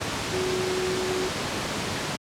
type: tone in noise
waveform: sine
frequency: 370 Hz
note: F#4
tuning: in tune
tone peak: -26 dBFS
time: 0.32-1.29 s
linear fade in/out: 20 ms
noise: pink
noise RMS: -28 dBFS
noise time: 0-2.17 s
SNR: -1 dB
effects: high-pass 100 Hz 12 dB/octave + low-pass 7000 Hz 12 dB/octave